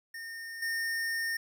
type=tone with level steps; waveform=square; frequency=1826 Hz; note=A#6; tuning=36 cents flat; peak=-40 / -31 dBFS; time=0.14-1.37 s; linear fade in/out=5 ms; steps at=0.62 s; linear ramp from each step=5 ms; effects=11-bit